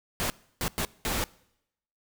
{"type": "noise bursts at uneven times", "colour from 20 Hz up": "pink", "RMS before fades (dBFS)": -29, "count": 4, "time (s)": [[0.2, 0.3], [0.61, 0.68], [0.78, 0.85], [1.05, 1.24]], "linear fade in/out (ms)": 0, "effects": ["noise-tail reverb RT60 0.8 s tail -23 dB re dry"]}